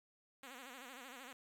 5% pulse tone with vibrato, 257.1 Hz, C4, 30 cents flat, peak -39 dBFS, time 0.43-1.33 s, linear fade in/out 2 ms, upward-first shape sine, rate 13 Hz, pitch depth 130 cents each way, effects 12-bit

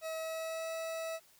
40% pulse tone with pitch glide, 642 to 650.6 Hz, E5 to E5, -46 to -23 cents, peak -36 dBFS, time 0.01-1.2 s, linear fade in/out 50 ms, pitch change +23 cents, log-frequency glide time 0.14-0.7 s, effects white hiss -64 dBFS RMS until 1.39 s

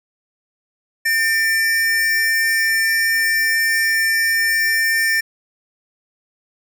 square tone pair together, 1799.6 / 2329 Hz, A6 / D7, +39 / -15 cents, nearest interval major third, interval 446 cents, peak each -16 / -26 dBFS, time 1.05-5.21 s, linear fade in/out 10 ms, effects none

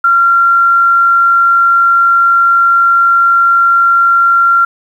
sine tone, 1376 Hz, F6, 26 cents flat, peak -5 dBFS, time 0.04-4.65 s, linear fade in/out 5 ms, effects 7-bit

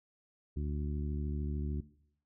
harmonic tone, 73.42 Hz, D2, in tune, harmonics 1 / 2 / 3 / 4 / 5, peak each -34 / -40 / -44 / -46 / -48 dBFS, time 0.56-1.81 s, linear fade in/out 10 ms, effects noise-tail reverb RT60 0.7 s tail -19 dB re dry

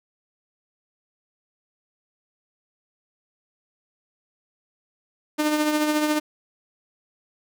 sawtooth tone with tremolo, 302.6 Hz, D#4, 48 cents flat, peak -14 dBFS, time 5.38-6.2 s, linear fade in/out 20 ms, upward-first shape triangle, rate 14 Hz, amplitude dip 50%, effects none

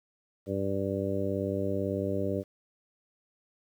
harmonic tone, 98 Hz, G2, in tune, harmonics 1 / 2 / 3 / 4 / 5 / 6, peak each -35 / -35 / -35 / -35 / -35 / -35 dBFS, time 0.46-2.44 s, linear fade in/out 50 ms, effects 10-bit

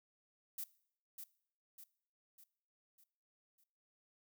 violet noise with echo, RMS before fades -43 dBFS, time 0.58-0.64 s, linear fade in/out 5 ms, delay 600 ms, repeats 5, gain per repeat -6 dB, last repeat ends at 3.64 s, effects noise-tail reverb RT60 0.6 s tail -20 dB re dry

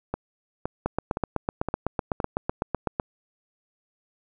two click trains, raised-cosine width 1 ms, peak -10 / -13 dBFS, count 18 / 5, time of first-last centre 0.86-2.998 / 0.14-2.202 s, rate 7.95 / 1.94 Hz, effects none

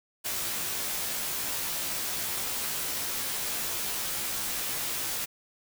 white noise with comb filter, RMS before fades -32 dBFS, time 0.24-5.26 s, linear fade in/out 20 ms, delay 16 ms, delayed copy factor -0.8, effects none

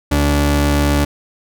sawtooth tone pair together, 72.2 / 144.4 Hz, D2 / D3, -29 / -29 cents, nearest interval octave, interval 1200 cents, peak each -10 dBFS, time 0.11-1.05 s, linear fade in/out 10 ms, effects none

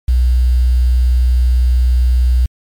sine tone with quantisation, 61.74 Hz, B1, in tune, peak -8 dBFS, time 0.08-2.46 s, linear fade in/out 5 ms, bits 6, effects MP3 96 kbps

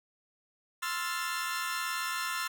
sawtooth chord, F major seventh, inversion second, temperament equal, 1046.5 / 1318.5 / 1396.9 / 1760 Hz, C6 / E6 / F6 / A6, 0 / 0 / 0 / 0 cents, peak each -34 dBFS, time 0.82-2.48 s, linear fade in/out 10 ms, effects none

